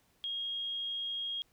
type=tone; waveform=sine; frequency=3263 Hz; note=G#7; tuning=31 cents flat; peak=-34 dBFS; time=0.24-1.42 s; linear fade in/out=0 ms; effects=pink hiss -70 dBFS RMS until 1.52 s